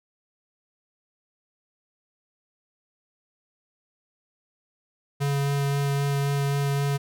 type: tone with vibrato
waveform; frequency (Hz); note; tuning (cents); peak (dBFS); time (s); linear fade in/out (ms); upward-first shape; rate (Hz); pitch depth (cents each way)
square; 140.8; C#3; +27; -23; 5.2-6.98; 20; sine; 3.8; 9
effects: none